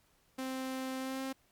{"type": "tone with pitch glide", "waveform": "sawtooth", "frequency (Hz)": [261.6, 265.9], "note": ["C4", "C4"], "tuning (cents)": [0, 28], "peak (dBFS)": -32, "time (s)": [0.38, 1.33], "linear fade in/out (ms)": 10, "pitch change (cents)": 28, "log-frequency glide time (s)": [0.98, 1.22], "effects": ["pink hiss -70 dBFS RMS until 1.51 s", "MP3 96 kbps"]}